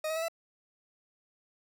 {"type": "tone with pitch steps", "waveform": "40% pulse", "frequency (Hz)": [622.3, 636.1, 650.2, 664.7], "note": ["D#5", "D#5", "E5", "E5"], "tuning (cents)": [0, 38, -24, 14], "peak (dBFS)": -30, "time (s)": [0.04, 0.284], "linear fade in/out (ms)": 5, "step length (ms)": 61, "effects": []}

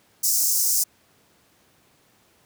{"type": "high-pass noise", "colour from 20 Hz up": "pink", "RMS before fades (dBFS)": -21, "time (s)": [0.23, 0.84], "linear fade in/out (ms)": 10, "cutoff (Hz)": 5400, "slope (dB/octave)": 48, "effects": ["pink hiss -60 dBFS RMS until 2.45 s", "high-pass 100 Hz 12 dB/octave"]}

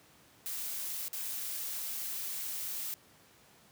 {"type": "noise with dropouts", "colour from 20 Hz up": "blue", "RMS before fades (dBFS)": -38, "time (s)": [0.46, 2.94], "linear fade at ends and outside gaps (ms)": 0, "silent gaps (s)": [1.082, 1.131], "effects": ["pink hiss -61 dBFS RMS until 3.71 s", "high-pass 100 Hz 12 dB/octave"]}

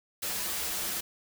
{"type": "noise with comb filter", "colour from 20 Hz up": "white", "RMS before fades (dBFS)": -33, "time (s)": [0.22, 1.01], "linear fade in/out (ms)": 10, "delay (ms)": 7.5, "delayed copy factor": -0.8, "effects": []}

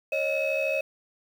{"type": "tone cluster", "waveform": "sine", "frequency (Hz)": [547, 620, 2568], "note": ["C#5", "D#5", "E7"], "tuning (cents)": [-23, -6, -46], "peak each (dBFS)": -27, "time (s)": [0.12, 0.81], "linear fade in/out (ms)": 5, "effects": ["tanh soft clip ceiling -19 dBFS", "8-bit"]}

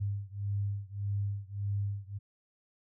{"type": "beating tone pair", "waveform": "sine", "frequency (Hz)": [100, 101.7], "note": ["G2", "G#2"], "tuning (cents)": [35, -36], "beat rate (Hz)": 1.7, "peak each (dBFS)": [-34, -35], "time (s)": [0, 2.19], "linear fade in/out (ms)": 20, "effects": []}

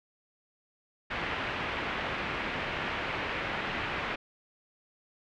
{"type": "low-pass noise", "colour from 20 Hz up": "white", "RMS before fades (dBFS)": -34, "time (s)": [1.1, 4.16], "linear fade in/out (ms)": 10, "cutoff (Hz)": 2600, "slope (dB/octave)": 24, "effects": []}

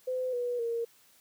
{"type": "tone with pitch steps", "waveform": "sine", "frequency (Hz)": [510, 487, 465], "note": ["C5", "B4", "A#4"], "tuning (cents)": [-44, -24, -4], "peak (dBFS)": -29, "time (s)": [0.07, 0.85], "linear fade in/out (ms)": 10, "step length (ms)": 260, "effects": ["white hiss -62 dBFS RMS until 1.2 s", "high-pass 80 Hz 12 dB/octave"]}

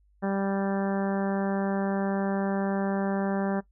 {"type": "harmonic tone", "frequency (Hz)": 196.2, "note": "G3", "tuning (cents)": 2, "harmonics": [1, 2, 3, 4, 5, 6, 7, 8, 9], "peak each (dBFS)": [-27, -33, -33, -35, -42, -43, -44, -42, -45], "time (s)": [0.22, 3.61], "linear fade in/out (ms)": 20, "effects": ["noise-tail reverb RT60 0.1 s tail -18 dB re dry", "added 50 Hz sine -60 dBFS peak until 3.71 s"]}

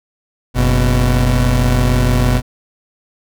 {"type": "tone pair together", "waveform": "30% pulse", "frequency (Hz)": [46.47, 124.2], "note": ["F#1", "B2"], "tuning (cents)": [8, 10], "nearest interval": "octave + perfect fourth", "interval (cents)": 1702, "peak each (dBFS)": -11, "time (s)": [0.54, 2.42], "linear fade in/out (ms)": 50, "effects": []}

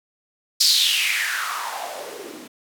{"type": "noise with band-pass filter sweep", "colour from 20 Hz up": "blue", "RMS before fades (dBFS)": -23, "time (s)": [0.6, 2.48], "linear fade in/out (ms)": 10, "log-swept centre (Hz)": [5000, 260], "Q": 4.9, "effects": []}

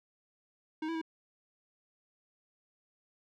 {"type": "tone with pitch steps", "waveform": "square", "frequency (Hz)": [313.4, 329.3, 322.4], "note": ["D#4", "E4", "E4"], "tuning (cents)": [13, -2, -38], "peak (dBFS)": -34, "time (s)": [0.82, 1.015], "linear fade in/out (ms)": 5, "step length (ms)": 65, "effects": ["low-pass 3000 Hz 12 dB/octave"]}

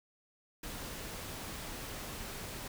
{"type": "noise", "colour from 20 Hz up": "pink", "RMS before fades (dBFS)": -43, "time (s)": [0.63, 2.68], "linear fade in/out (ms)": 5, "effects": []}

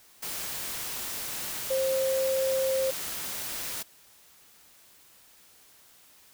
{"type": "tone in noise", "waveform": "sine", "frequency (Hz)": 530, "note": "C5", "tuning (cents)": 22, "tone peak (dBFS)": -24, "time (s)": [1.7, 2.91], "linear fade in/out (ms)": 10, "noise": "white", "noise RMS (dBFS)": -35, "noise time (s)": [0.22, 3.83], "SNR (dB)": 8, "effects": ["white hiss -57 dBFS RMS until 6.33 s"]}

